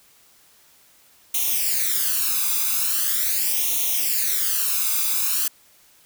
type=noise with flanger; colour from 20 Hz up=blue; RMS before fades=-22 dBFS; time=1.34-5.48 s; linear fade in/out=5 ms; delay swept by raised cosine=0.31 to 0.82 ms; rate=0.41 Hz; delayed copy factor=+0.8; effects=white hiss -55 dBFS RMS until 6.05 s